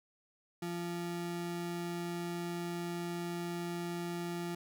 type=ring-modulated tone; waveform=square; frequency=259.1 Hz; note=C4; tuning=17 cents flat; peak=-34 dBFS; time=0.62-4.55 s; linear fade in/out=5 ms; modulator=86.8 Hz; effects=none